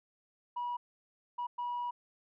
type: tone bursts at uneven times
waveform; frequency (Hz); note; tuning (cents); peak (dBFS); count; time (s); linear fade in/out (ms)
sine; 969; B5; -33; -32; 3; 0.56-0.77 / 1.38-1.47 / 1.58-1.91; 10
effects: tanh soft clip ceiling -31 dBFS